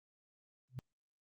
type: tone with exponential growth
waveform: sine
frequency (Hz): 126.7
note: B2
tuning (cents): +45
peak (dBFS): -36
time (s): 0.69-0.79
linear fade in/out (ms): 0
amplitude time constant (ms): 21
effects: Opus 32 kbps